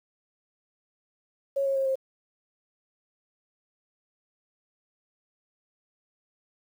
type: tone with pitch steps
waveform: sine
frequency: 552 / 545 / 538.1 / 531.4 Hz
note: C#5 / C#5 / C5 / C5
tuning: -7 / -29 / +48 / +27 cents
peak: -23 dBFS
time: 1.56-1.956 s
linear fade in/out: 10 ms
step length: 99 ms
effects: 9-bit